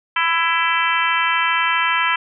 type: harmonic tone with a mistuned harmonic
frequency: 332.4 Hz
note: E4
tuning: 15 cents sharp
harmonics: 3 / 4 / 5 / 6 / 7 / 8 / 9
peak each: -21 / -22 / -23 / -24 / -24 / -25 / -26 dBFS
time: 0.16-2.16 s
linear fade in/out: 5 ms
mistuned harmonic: 9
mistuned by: +63 cents
effects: none

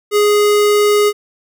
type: tone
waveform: square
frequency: 415.3 Hz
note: G#4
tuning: in tune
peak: -10 dBFS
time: 0.11-1.13 s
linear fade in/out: 50 ms
effects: none

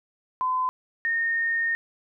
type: tone pair in turn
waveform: sine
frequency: 1020 / 1838 Hz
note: C6 / A#6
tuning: -44 / -25 cents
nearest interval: minor seventh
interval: 1019 cents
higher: second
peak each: -22 dBFS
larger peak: neither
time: 0.41-0.69 / 1.05-1.75 s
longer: second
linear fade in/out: 0 ms
effects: none

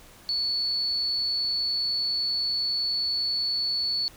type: tone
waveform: sine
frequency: 4435 Hz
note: C#8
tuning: in tune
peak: -24 dBFS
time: 0.29-4.08 s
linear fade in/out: 0 ms
effects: pink hiss -51 dBFS RMS until 4.16 s

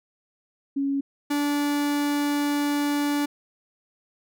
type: tone pair in turn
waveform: sine / 45% pulse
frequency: 277.2 / 290 Hz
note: C#4 / D4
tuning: 0 / -22 cents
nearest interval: minor second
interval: 78 cents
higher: second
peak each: -22 dBFS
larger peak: neither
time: 0.76-1.01 / 1.3-3.26 s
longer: second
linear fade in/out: 10 ms
effects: none

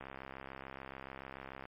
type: click train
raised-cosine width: 0.5 ms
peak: -30 dBFS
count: 111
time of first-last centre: 0.01-1.654 s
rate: 66.9 Hz
effects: MP3 32 kbps

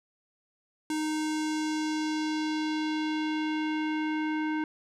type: tone with low-pass filter sweep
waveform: square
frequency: 309.2 Hz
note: D#4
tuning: 11 cents flat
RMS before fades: -30 dBFS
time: 0.9-4.64 s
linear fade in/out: 2 ms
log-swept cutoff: 9200 to 1900 Hz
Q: 1.5
effects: none

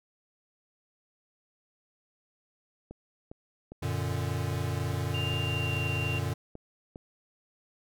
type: click train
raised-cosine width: 2 ms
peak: -29 dBFS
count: 11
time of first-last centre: 2.91-6.959 s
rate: 2.47 Hz
type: chord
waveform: square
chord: Gb augmented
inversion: none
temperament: equal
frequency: 92.5 / 116.54 / 146.83 Hz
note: Gb2 / Bb2 / D3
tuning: 0 / 0 / 0 cents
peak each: -34 / -34 / -35 dBFS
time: 3.82-6.34 s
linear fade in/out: 10 ms
type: tone with pitch glide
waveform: sine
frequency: 2794 to 2770 Hz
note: F7 to F7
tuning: 0 to -15 cents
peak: -33 dBFS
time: 5.14-6.19 s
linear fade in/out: 5 ms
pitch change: -15 cents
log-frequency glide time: 5.35-5.75 s
effects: none

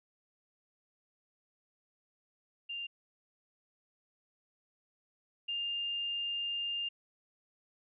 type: tone pair in turn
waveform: sine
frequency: 2794 / 2806 Hz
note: F7 / F7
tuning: 0 / +8 cents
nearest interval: unison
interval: 8 cents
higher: second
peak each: -37 / -33 dBFS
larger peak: second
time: 2.69-2.87 / 5.48-6.89 s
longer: second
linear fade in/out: 10 ms
effects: none

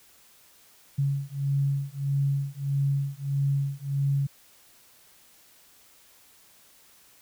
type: beating tone pair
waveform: sine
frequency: 138.59 / 140.19 Hz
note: C#3 / C#3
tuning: 0 / +20 cents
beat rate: 1.6 Hz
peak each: -27 dBFS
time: 0.98-4.27 s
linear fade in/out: 10 ms
effects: white hiss -57 dBFS RMS until 7.21 s

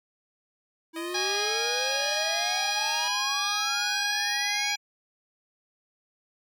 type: exponential sweep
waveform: square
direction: up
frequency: 323.1 to 2349 Hz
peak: -33 dBFS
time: 0.93-4.77 s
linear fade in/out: 50 ms
type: tone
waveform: 10% pulse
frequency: 622.3 Hz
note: D#5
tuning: in tune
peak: -29 dBFS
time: 0.96-3.08 s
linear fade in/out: 2 ms
type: harmonic tone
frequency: 822 Hz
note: G#5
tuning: 18 cents flat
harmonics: 1 / 2 / 3 / 4 / 5 / 6 / 7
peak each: -34 / -34 / -34 / -34 / -34 / -34 / -34 dBFS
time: 1.14-4.76 s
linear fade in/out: 10 ms
effects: none

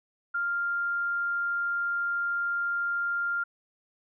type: tone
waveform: sine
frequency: 1396.9 Hz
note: F6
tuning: in tune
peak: -26 dBFS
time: 0.34-3.44 s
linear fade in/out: 10 ms
effects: none

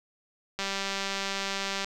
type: click train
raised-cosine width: 0.2 ms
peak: -14 dBFS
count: 247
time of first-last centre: 0.59-1.845 s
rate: 196 Hz
effects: none

